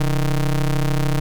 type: ring-modulated tone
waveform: square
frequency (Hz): 77.9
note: D#2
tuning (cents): +3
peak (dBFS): -14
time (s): 0-1.2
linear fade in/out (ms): 5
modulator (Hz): 61.2
effects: none